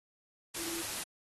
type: tone in noise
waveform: sine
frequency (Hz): 334.9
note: E4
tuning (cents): +27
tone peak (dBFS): -41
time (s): 0.57-0.82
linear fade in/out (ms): 10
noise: white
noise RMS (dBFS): -38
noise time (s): 0.54-1.04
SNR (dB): -6
effects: AAC 32 kbps